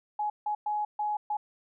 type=tone bursts at uneven times; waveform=sine; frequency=840 Hz; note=G#5; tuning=19 cents sharp; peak=-27 dBFS; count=5; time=0.19-0.3 / 0.46-0.55 / 0.66-0.85 / 0.99-1.17 / 1.3-1.37 s; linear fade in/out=5 ms; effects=none